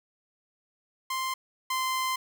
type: tone pair in turn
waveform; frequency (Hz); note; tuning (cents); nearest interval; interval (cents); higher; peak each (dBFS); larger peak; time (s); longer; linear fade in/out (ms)
sawtooth; 1046.5 / 1038.1; C6 / C6; 0 / -14; unison; 14; first; -25 / -23; second; 1.1-1.34 / 1.7-2.16; second; 5
effects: none